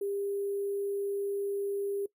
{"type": "tone with sample-and-hold", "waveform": "sine", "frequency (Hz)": 400.1, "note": "G4", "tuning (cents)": 35, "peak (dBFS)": -30, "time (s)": [0.01, 2.06], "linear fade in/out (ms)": 5, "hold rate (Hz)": 11025, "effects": ["noise-tail reverb RT60 0.1 s tail -19 dB re dry"]}